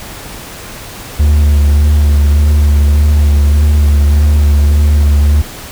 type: tone with vibrato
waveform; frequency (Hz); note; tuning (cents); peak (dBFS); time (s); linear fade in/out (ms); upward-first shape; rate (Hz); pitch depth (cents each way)
triangle; 73.42; D2; 0; -3; 1.19-5.42; 10; sine; 1.7; 27
effects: pink hiss -28 dBFS RMS until 5.71 s